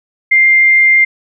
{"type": "tone", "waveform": "sine", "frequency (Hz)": 2102, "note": "C7", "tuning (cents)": 7, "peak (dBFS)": -5, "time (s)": [0.31, 1.05], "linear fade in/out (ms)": 10, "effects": []}